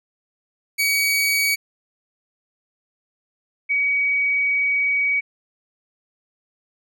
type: tone pair in turn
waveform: sawtooth / sine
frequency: 2262 / 2262 Hz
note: C#7 / C#7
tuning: +34 / +34 cents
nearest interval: unison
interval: 0 cents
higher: neither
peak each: -14 / -17 dBFS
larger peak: first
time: 0.78-1.56 / 3.69-5.21 s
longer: second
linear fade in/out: 20 ms
effects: none